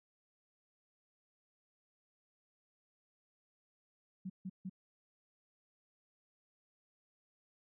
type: tone bursts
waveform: sine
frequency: 187.7 Hz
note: F#3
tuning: 25 cents sharp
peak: -39 dBFS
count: 3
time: 4.25-4.697 s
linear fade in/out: 10 ms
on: 49 ms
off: 150 ms
effects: none